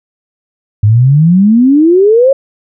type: exponential sweep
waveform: sine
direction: up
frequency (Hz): 100.7 to 558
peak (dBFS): -3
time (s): 0.83-2.33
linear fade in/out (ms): 5
effects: none